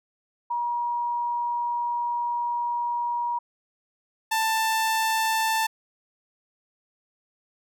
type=tone pair in turn; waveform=sine / sawtooth; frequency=955 / 886.8 Hz; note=A#5 / A5; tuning=+42 / +13 cents; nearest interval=minor second; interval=129 cents; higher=first; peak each=-24 / -18 dBFS; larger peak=second; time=0.5-3.39 / 4.31-5.67 s; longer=first; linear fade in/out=10 ms; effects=none

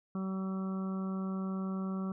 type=harmonic tone; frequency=190.4 Hz; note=F#3; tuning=50 cents sharp; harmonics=1 / 2 / 3 / 4 / 5 / 6 / 7; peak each=-33 / -45 / -50 / -54 / -58 / -48 / -50 dBFS; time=0.15-2.12 s; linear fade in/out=2 ms; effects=none

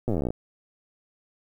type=slowing click train; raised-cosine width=2 ms; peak=-14 dBFS; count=19; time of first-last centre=0.08-0.305 s; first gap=8 ms; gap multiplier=1.05; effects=9-bit

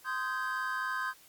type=chord; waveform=triangle; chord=Ab major seventh; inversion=first; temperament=just; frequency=1038.3 / 1245.9 / 1557.4 / 1661.2 Hz; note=C6 / Eb6 / G6 / Ab6; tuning=-14 / +2 / -12 / 0 cents; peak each=-34 / -37 / -33 / -39 dBFS; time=0.04-1.14 s; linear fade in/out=50 ms; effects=white hiss -58 dBFS RMS until 1.28 s + MP3 96 kbps

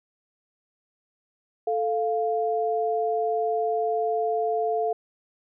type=tone pair together; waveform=sine; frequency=440 / 698.5 Hz; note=A4 / F5; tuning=0 / 0 cents; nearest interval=minor sixth; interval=800 cents; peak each=-25 dBFS; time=1.67-4.93 s; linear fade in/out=5 ms; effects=none

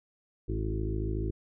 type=harmonic tone with a mistuned harmonic; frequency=53.7 Hz; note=A1; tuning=41 cents flat; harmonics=1 / 2 / 3 / 4 / 5 / 6 / 7 / 8; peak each=-32 / -34 / -44 / -43 / -46 / -38 / -38 / -45 dBFS; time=0.48-1.31 s; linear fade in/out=10 ms; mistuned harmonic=7; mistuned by=-28 cents; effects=none

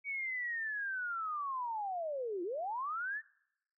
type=linear two-way sweep; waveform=sine; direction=down then up; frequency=2266 to 334.3 to 1810 Hz; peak=-35 dBFS; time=0.04-3.22 s; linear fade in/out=50 ms; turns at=2.43 s; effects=noise-tail reverb RT60 0.8 s tail -23 dB re dry

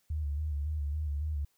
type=tone with vibrato; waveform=sine; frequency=74.4 Hz; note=D2; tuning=23 cents sharp; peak=-30 dBFS; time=0.1-1.45 s; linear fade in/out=5 ms; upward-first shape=square; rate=3.6 Hz; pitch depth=56 cents each way; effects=white hiss -73 dBFS RMS until 1.57 s

